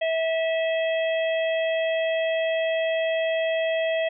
harmonic tone, 650 Hz, E5, 24 cents flat, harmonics 1 / 3 / 4 / 5, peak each -22 / -32 / -34 / -36 dBFS, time 0.01-4.09 s, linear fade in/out 10 ms, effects none

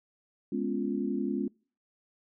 sine chord, C# dominant seventh, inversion second, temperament equal, 207.7 / 246.9 / 277.2 / 349.2 Hz, G#3 / B3 / C#4 / E#4, 0 / 0 / 0 / 0 cents, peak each -33 / -34 / -33 / -35 dBFS, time 0.52-1.48 s, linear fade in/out 5 ms, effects noise-tail reverb RT60 0.4 s tail -25 dB re dry

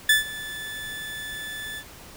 30% pulse tone with ADSR envelope, 1743 Hz, A6, 17 cents flat, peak -11 dBFS, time 0.09-1.84 s, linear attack 5 ms, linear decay 140 ms, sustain -19 dB, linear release 64 ms, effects pink hiss -45 dBFS RMS until 2.16 s

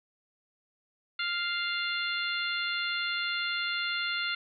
harmonic tone, 698 Hz, F5, 1 cent flat, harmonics 2 / 3 / 4 / 5 / 6, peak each -33 / -35 / -36 / -37 / -38 dBFS, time 1.19-4.35 s, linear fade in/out 5 ms, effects none

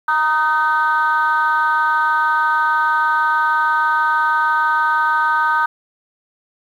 sine chord, Eb major, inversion second, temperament equal with one note detuned, 932.3 / 1244.5 / 1530.4 Hz, Bb5 / Eb6 / G6, 0 / 0 / -42 cents, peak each -17 dBFS, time 0.08-5.66 s, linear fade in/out 5 ms, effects tanh soft clip ceiling -7 dBFS + 8-bit

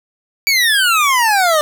25% pulse exponential sweep, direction down, 2319 to 592 Hz, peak -7 dBFS, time 0.47-1.61 s, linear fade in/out 0 ms, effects none

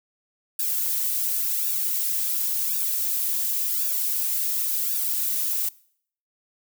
violet noise with flanger, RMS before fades -25 dBFS, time 0.59-5.69 s, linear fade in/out 5 ms, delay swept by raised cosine 0.95 to 4.65 ms, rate 0.92 Hz, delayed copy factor -0.9, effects noise-tail reverb RT60 0.6 s tail -22 dB re dry

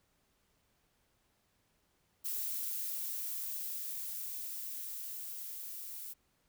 violet noise with level ramp, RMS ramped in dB -37 to -45 dBFS, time 2.24-6.14 s, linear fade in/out 20 ms, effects pink hiss -75 dBFS RMS until 6.48 s

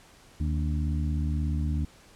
harmonic tone with a mistuned harmonic, 76.7 Hz, D#2, 24 cents flat, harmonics 1 / 2 / 3 / 4, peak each -26 / -32 / -36 / -38 dBFS, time 0.4-1.85 s, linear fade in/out 5 ms, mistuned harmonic 4, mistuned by -86 cents, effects pink hiss -55 dBFS RMS until 2.15 s + low-pass 10000 Hz 12 dB/octave

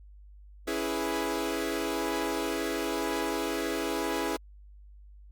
sawtooth chord, C# minor seventh, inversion none, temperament equal, 277.2 / 329.6 / 415.3 / 493.9 Hz, C#4 / E4 / G#4 / B4, 0 / 0 / 0 / 0 cents, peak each -32 / -29 / -30 / -33 dBFS, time 0.67-4.37 s, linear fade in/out 10 ms, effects added 50 Hz sine -48 dBFS peak until 5.31 s + Opus 48 kbps

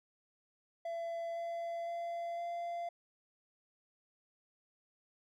triangle tone with pitch steps, 673 / 678.1 / 683.2 / 688.3 Hz, E5 / E5 / F5 / F5, +36 / +49 / -38 / -25 cents, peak -35 dBFS, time 0.85-2.89 s, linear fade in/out 5 ms, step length 510 ms, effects none

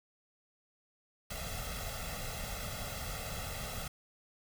pink noise with comb filter, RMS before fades -40 dBFS, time 1.3-3.88 s, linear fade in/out 5 ms, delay 1.5 ms, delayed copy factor +0.9, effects none

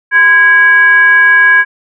sine tone with frequency modulation, 1649 Hz, G#6, 13 cents flat, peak -3 dBFS, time 0.11-1.65 s, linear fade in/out 50 ms, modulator 626 Hz, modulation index 0.48, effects none

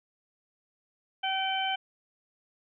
harmonic tone with a mistuned harmonic, 767 Hz, G5, 38 cents flat, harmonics 1 / 2 / 3 / 4, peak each -30 / -36 / -36 / -32 dBFS, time 1.23-1.76 s, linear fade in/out 10 ms, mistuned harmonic 3, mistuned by +23 cents, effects none

